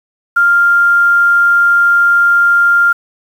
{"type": "tone with quantisation", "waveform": "sine", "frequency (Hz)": 1396.9, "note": "F6", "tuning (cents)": 0, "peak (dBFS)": -6, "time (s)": [0.36, 2.93], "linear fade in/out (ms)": 10, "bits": 6, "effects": []}